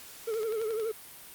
triangle tone with vibrato, 441.7 Hz, A4, 7 cents sharp, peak -27 dBFS, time 0.27-0.92 s, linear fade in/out 10 ms, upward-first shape triangle, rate 12 Hz, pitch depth 99 cents each way
click train, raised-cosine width 0.2 ms, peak -27 dBFS, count 6, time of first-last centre 0.34-0.799 s, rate 10.9 Hz
effects white hiss -48 dBFS RMS until 1.34 s + Opus 48 kbps

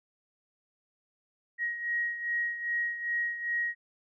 sine beating tone pair, 1890 / 1892.5 Hz, A#6 / A#6, +23 / +26 cents, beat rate 2.5 Hz, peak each -30 / -36 dBFS, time 1.58-3.75 s, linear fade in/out 50 ms, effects none

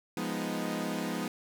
sawtooth chord, F half-diminished seventh, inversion none, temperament equal, 174.61 / 207.7 / 246.9 / 311.1 Hz, F3 / Ab3 / Cb4 / Eb4, 0 / 0 / 0 / 0 cents, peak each -34 / -33 / -33 / -34 dBFS, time 0.17-1.28 s, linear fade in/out 2 ms, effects none

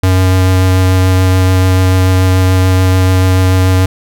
square tone with vibrato, 93 Hz, F#2, 9 cents sharp, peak -7 dBFS, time 0.03-3.86 s, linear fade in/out 5 ms, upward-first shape triangle, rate 6.9 Hz, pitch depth 12 cents each way, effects none

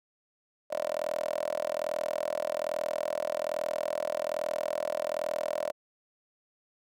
10% pulse tone with high-pass filter, 41.2 Hz, E1, in tune, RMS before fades -32 dBFS, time 0.7-5.72 s, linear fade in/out 20 ms, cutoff 600 Hz, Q 8.8, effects none

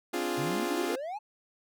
sawtooth chord, D half-diminished seventh, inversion third, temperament equal, 261.6 / 293.7 / 349.2 / 415.3 Hz, C4 / D4 / F4 / Ab4, 0 / 0 / 0 / 0 cents, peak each -33 / -33 / -28 / -33 dBFS, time 0.13-0.96 s, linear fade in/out 10 ms
triangle exponential sweep, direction up, 127.7 to 880 Hz, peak -32 dBFS, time 0.37-1.19 s, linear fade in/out 20 ms
effects none

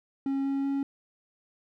triangle tone with pitch steps, 273 / 274.7 / 276.5 Hz, C#4 / C#4 / C#4, -26 / -16 / -4 cents, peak -24 dBFS, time 0.26-0.83 s, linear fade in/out 2 ms, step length 190 ms, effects none

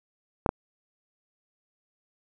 clicks, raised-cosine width 1 ms, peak -8 dBFS, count 2, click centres 0.462 / 0.491 s, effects none

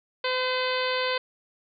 harmonic tone with a mistuned harmonic, 510 Hz, C5, 44 cents flat, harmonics 1 / 2 / 3 / 4 / 5 / 6 / 7 / 8 / 9, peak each -28 / -31 / -33 / -34 / -35 / -36 / -36 / -37 / -38 dBFS, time 0.24-1.18 s, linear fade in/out 5 ms, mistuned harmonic 8, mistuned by +16 cents, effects none

